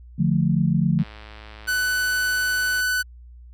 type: chord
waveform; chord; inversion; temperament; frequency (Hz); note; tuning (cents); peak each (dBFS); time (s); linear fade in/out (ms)
sine; D minor; none; equal with one note detuned; 146.83 / 174.61 / 218.5; D3 / F3 / A3; 0 / 0 / -12; -21 / -20 / -24; 0.18-1.04; 20
type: click train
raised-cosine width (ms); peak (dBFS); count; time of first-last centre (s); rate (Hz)
0.3; -26; 195; 0.99-2.803; 107
type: tone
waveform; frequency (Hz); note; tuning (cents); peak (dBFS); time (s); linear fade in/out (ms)
45% pulse; 1496; F#6; +19; -20; 1.67-3.03; 20
effects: added 60 Hz sine -41 dBFS peak until 3.53 s